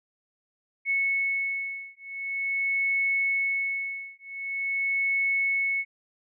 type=beating tone pair; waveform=sine; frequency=2203 / 2203.45 Hz; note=C#7 / C#7; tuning=-11 / -11 cents; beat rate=0.45 Hz; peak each=-28 dBFS; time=0.85-5.85 s; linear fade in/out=50 ms; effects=none